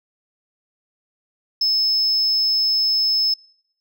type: tone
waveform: sine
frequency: 5220 Hz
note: E8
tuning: 18 cents flat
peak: -14 dBFS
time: 1.61-3.34 s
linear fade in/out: 5 ms
effects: noise-tail reverb RT60 0.7 s tail -25 dB re dry + tanh soft clip ceiling -13 dBFS